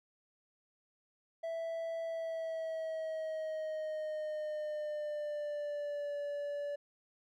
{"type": "tone with pitch glide", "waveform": "triangle", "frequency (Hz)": [659.3, 577.3], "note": ["E5", "D5"], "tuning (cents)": [0, -30], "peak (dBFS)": -34, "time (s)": [1.43, 6.76], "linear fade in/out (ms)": 10, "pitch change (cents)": -230, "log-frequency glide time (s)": [2.04, 6.16], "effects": []}